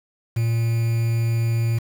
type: tone with quantisation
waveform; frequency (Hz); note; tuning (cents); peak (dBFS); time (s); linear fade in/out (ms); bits
triangle; 115.2; A#2; -20; -16; 0.36-1.79; 10; 6
effects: none